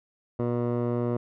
15% pulse tone with low-pass filter, 120.3 Hz, B2, 45 cents flat, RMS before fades -27 dBFS, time 0.39-1.17 s, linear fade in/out 5 ms, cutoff 770 Hz, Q 1.4, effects none

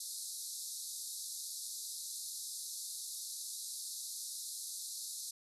white band-pass noise, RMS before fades -44 dBFS, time 0-5.31 s, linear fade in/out 5 ms, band 3800 to 12000 Hz, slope 96 dB/octave, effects none

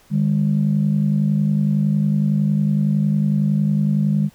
sine tone pair together, 151.5 / 202.4 Hz, D#3 / G#3, -46 / -44 cents, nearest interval perfect fourth, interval 502 cents, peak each -17 dBFS, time 0.1-4.3 s, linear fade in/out 50 ms, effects tanh soft clip ceiling -8 dBFS + pink hiss -53 dBFS RMS until 4.34 s

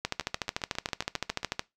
two click trains, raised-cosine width 0.2 ms, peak -11 / -20 dBFS, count 22 / 10, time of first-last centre 0.05-1.594 / 0.21-1.431 s, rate 13.6 / 7.37 Hz, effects noise-tail reverb RT60 0.2 s tail -20 dB re dry

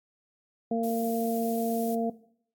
harmonic tone, 229.3 Hz, A#3, 28 cents flat, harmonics 1 / 2 / 3, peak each -27 / -30 / -32 dBFS, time 0.71-2.1 s, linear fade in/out 5 ms
violet noise, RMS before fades -41 dBFS, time 0.83-1.95 s, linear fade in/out 5 ms
effects noise-tail reverb RT60 0.6 s tail -17 dB re dry + AAC 64 kbps

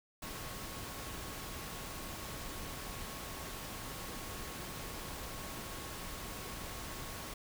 sine tone in noise, 1098 Hz, C#6, 17 cents flat, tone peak -54 dBFS, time 0.22-7.34 s, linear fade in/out 5 ms, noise pink, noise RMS -44 dBFS, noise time 0.22-7.34 s, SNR -13 dB, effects none

